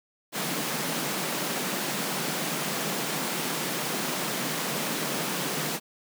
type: high-pass noise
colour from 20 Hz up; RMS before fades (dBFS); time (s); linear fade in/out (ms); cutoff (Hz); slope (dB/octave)
pink; -30; 0.32-5.8; 50; 140; 96
effects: none